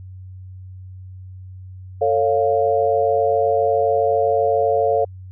sine chord, A augmented, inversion none, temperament equal with one note detuned, 446.9 / 554.4 / 698.5 Hz, A4 / C#5 / E#5, +27 / 0 / 0 cents, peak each -19 dBFS, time 2.01-5.05 s, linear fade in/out 10 ms, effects added 93 Hz sine -34 dBFS peak until 5.31 s

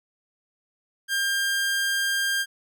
sawtooth tone, 1600 Hz, G6, 35 cents sharp, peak -19 dBFS, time 1.08-2.46 s, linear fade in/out 50 ms, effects none

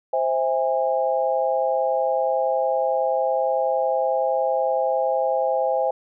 sine chord, C augmented, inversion none, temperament just, 523.3 / 654.1 / 817.6 Hz, C5 / E5 / G#5, 0 / -14 / -27 cents, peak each -22 / -24 / -24 dBFS, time 0.13-5.91 s, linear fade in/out 5 ms, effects none

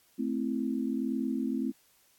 sine chord, A minor, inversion none, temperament equal, 220 / 261.6 / 329.6 Hz, A3 / C4 / E4, 0 / 0 / 0 cents, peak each -33 / -31 / -36 dBFS, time 0.18-1.72 s, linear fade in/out 20 ms, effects white hiss -65 dBFS RMS until 2.18 s + AAC 64 kbps

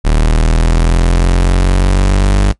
40% pulse linear sweep, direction up, 37.87 to 49.94 Hz, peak -6 dBFS, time 0.04-2.53 s, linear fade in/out 20 ms, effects noise-tail reverb RT60 0.1 s tail -20 dB re dry + MP3 48 kbps

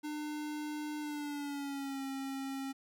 square tone with pitch glide, 300 to 270.4 Hz, D4 to C#4, +37 to -43 cents, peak -38 dBFS, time 0.03-2.73 s, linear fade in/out 20 ms, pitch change -180 cents, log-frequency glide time 1-2.03 s, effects none

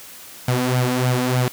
sawtooth tone with flanger, 125.9 Hz, B2, 34 cents sharp, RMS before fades -19 dBFS, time 0.48-1.48 s, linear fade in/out 0 ms, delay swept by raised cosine 1.3 to 3.9 ms, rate 3.3 Hz, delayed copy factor +0.65, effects white hiss -40 dBFS RMS until 1.52 s + high-pass 80 Hz 12 dB/octave

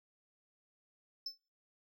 triangle tone with exponential decay, 5274 Hz, E8, in tune, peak -33 dBFS, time 1.26-1.38 s, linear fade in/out 5 ms, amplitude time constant 24 ms, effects noise-tail reverb RT60 0.4 s tail -25 dB re dry + tanh soft clip ceiling -29 dBFS

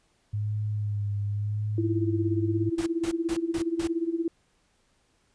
sine tone with vibrato, 103.83 Hz, G#2, in tune, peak -26 dBFS, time 0.33-2.7 s, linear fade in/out 10 ms, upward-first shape sine, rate 0.9 Hz, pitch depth 33 cents each way
sine tone with tremolo, 333 Hz, E4, 18 cents sharp, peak -22 dBFS, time 1.78-4.28 s, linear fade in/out 2 ms, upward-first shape sine, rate 17 Hz, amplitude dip 80%
pink noise bursts, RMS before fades -37 dBFS, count 5, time 2.78-3.875 s, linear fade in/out 5 ms, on 83 ms, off 170 ms
effects pink hiss -68 dBFS RMS until 5.34 s + resampled to 22050 Hz

